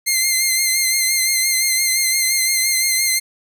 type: tone with vibrato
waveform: 10% pulse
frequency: 2093 Hz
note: C7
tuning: in tune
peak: -6 dBFS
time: 0.06-3.2 s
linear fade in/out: 20 ms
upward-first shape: sine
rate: 5.8 Hz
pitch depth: 34 cents each way
effects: none